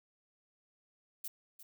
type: noise with echo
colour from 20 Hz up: violet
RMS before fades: -41 dBFS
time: 1.24-1.28 s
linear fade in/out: 5 ms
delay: 350 ms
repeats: 1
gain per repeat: -12 dB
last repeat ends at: 1.63 s
effects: none